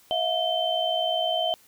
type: tone cluster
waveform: sine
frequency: 647 / 707 / 3096 Hz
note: E5 / F5 / G7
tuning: -32 / +21 / -22 cents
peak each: -27 dBFS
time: 0.11-1.54 s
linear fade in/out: 0 ms
effects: white hiss -57 dBFS RMS until 1.67 s